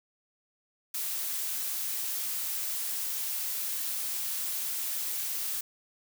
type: noise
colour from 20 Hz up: blue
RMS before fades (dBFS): -33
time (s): 0.94-5.61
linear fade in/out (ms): 5
effects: none